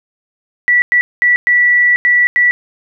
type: tone bursts at uneven times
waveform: sine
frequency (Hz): 1954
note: B6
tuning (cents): -19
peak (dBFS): -7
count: 6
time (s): 0.68-0.82 / 0.92-1.01 / 1.22-1.36 / 1.47-1.96 / 2.05-2.27 / 2.36-2.51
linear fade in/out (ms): 0
effects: none